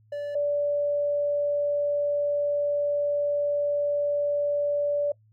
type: tone pair in turn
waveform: triangle / sine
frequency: 580 / 580 Hz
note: D5 / D5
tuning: -22 / -22 cents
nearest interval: unison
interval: 0 cents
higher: neither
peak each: -27 / -22 dBFS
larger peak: second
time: 0.12-0.35 / 0.35-5.12 s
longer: second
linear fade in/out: 5 ms
effects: noise-tail reverb RT60 0.1 s tail -22 dB re dry + added 108 Hz sine -57 dBFS peak until 5.32 s